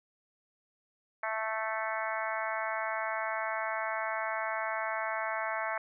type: harmonic tone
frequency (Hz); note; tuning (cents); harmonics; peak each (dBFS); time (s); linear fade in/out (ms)
220; A3; 0; 3 / 4 / 5 / 6 / 7 / 8 / 9 / 10; -37 / -38 / -39 / -40 / -40 / -41 / -42 / -42; 1.23-5.78; 2
effects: none